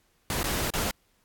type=noise with dropouts; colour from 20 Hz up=pink; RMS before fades=-29 dBFS; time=0.3-0.91 s; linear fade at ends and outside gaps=1 ms; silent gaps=0.431-0.441 / 0.703-0.737 s; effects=pink hiss -68 dBFS RMS until 1.24 s + AAC 64 kbps